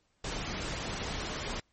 pink noise, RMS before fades -36 dBFS, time 0.24-1.6 s, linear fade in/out 5 ms, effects pink hiss -73 dBFS RMS until 1.72 s + MP3 32 kbps

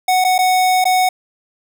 square tone with dropouts, 740 Hz, F#5, in tune, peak -12 dBFS, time 0.08-1.09 s, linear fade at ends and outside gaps 5 ms, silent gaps 0.242-0.247 / 0.381-0.388 / 0.842-0.853 s, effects none

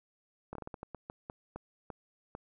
slowing click train, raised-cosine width 1 ms, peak -27 dBFS, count 13, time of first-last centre 0.53-2.351 s, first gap 23 ms, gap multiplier 1.31, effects none

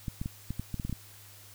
clicks, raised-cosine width 5 ms, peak -21 dBFS, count 10, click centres 0.082 / 0.215 / 0.259 / 0.506 / 0.596 / 0.743 / 0.798 / 0.85 / 0.896 / 0.927 s, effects added 101 Hz sine -55 dBFS peak until 1.54 s + white hiss -53 dBFS RMS until 1.54 s

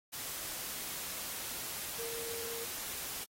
sine tone in noise, 462.9 Hz, A#4, 12 cents flat, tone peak -42 dBFS, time 1.98-2.66 s, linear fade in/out 20 ms, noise white, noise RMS -41 dBFS, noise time 0.12-3.25 s, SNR -4 dB, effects AAC 48 kbps

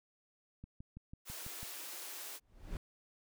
click train, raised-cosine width 5 ms, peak -36 dBFS, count 7, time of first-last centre 0.64-1.63 s, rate 6.06 Hz
white high-pass noise, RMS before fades -46 dBFS, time 1.25-2.4 s, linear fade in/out 50 ms, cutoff 280 Hz, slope 96 dB/octave
brown noise with exponential growth, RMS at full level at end -38 dBFS, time 2.38-2.77 s, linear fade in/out 1 ms, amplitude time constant 83 ms
effects none

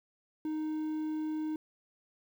triangle tone with quantisation, 310.3 Hz, D#4, 5 cents flat, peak -30 dBFS, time 0.45-1.56 s, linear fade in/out 2 ms, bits 10, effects none

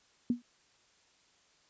sine tone with exponential decay, 241.2 Hz, B3, 41 cents flat, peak -22 dBFS, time 0.3-0.42 s, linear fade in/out 2 ms, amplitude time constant 26 ms, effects white hiss -67 dBFS RMS until 1.69 s + resampled to 16000 Hz

